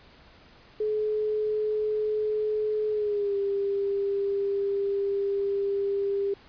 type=tone with pitch glide; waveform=sine; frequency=427 to 398.4 Hz; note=G#4 to G4; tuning=+48 to +28 cents; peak=-24 dBFS; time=0.8-6.34 s; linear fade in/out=5 ms; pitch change=-120 cents; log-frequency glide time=2.91-3.36 s; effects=pink hiss -54 dBFS RMS until 6.48 s + resampled to 11025 Hz